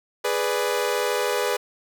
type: chord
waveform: sawtooth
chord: G# diminished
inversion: none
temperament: equal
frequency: 415.3 / 493.9 / 587.3 Hz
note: G#4 / B4 / D5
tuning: 0 / 0 / 0 cents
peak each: -22 / -21 / -25 dBFS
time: 0.24-1.57 s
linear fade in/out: 10 ms
effects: none